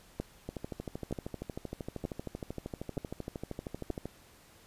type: two click trains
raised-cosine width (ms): 2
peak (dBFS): -24 / -20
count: 47 / 5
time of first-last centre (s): 0.49-4.056 / 0.2-3.904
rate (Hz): 12.9 / 1.08
effects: pink hiss -59 dBFS RMS until 4.66 s + resampled to 32000 Hz